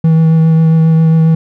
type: tone with vibrato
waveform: triangle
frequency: 161.3 Hz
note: E3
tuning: 37 cents flat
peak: -3 dBFS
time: 0.04-1.35 s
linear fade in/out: 5 ms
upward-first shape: triangle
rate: 7.4 Hz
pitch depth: 15 cents each way
effects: none